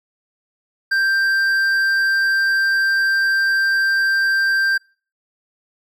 triangle tone with hard clipping, 1576 Hz, G6, 9 cents sharp, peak -16 dBFS, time 0.91-4.78 s, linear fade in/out 10 ms, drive 9 dB, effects noise-tail reverb RT60 0.4 s tail -26 dB re dry

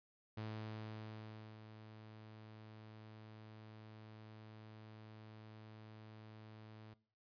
sawtooth tone with ADSR envelope, 108.8 Hz, A2, 19 cents flat, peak -39 dBFS, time 0.37-6.94 s, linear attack 7 ms, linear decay 1200 ms, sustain -11 dB, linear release 7 ms, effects noise-tail reverb RT60 0.5 s tail -20 dB re dry + resampled to 11025 Hz

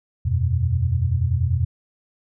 sine chord, E suspended second, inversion none, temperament equal, 82.41 / 92.5 / 123.47 Hz, E2 / F#2 / B2, 0 / 0 / 0 cents, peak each -22 dBFS, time 0.25-1.65 s, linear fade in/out 10 ms, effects none

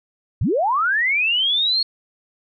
sine linear sweep, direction up, 65.2 to 4344 Hz, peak -16 dBFS, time 0.41-1.83 s, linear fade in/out 5 ms, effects none

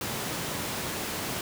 pink high-pass noise, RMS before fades -33 dBFS, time 0.01-1.41 s, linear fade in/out 2 ms, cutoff 110 Hz, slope 12 dB/octave, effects none

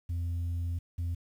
sine tone pair in turn, 85.8 / 85.8 Hz, F2 / F2, -30 / -30 cents, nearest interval unison, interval 0 cents, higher neither, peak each -27 dBFS, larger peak neither, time 0.09-0.79 / 0.98-1.15 s, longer first, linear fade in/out 10 ms, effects tanh soft clip ceiling -29 dBFS + 10-bit

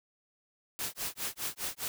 white noise with tremolo, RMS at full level -34 dBFS, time 0.79-1.88 s, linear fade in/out 0 ms, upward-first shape sine, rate 4.9 Hz, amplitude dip 100%, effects none

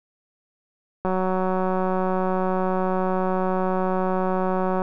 click train, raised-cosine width 1 ms, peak -11 dBFS, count 702, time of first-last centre 1.05-4.819 s, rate 186 Hz, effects none

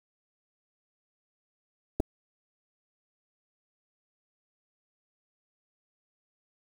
clicks, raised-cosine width 2 ms, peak -14 dBFS, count 2, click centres 2 / 2.003 s, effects 7-bit

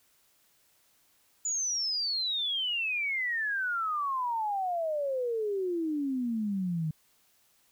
sine exponential sweep, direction down, 7000 to 152.6 Hz, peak -28 dBFS, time 1.45-6.91 s, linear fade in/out 5 ms, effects white hiss -67 dBFS RMS until 7.71 s

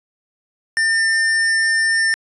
square tone, 1801 Hz, A6, 40 cents sharp, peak -15 dBFS, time 0.77-2.14 s, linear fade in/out 0 ms, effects resampled to 24000 Hz

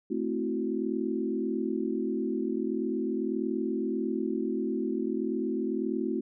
sine chord, F# half-diminished seventh, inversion first, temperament equal, 220 / 261.6 / 329.6 / 370 Hz, A3 / C4 / E4 / F#4, 0 / 0 / 0 / 0 cents, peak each -33 dBFS, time 0.1-6.21 s, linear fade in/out 10 ms, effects none

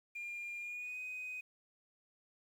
sine tone with pitch glide, 2405 to 2503 Hz, D7 to D#7, +41 to +10 cents, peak -39 dBFS, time 0.15-1.41 s, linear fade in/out 10 ms, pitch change +69 cents, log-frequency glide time 0.6-0.98 s, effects tanh soft clip ceiling -39 dBFS + 11-bit

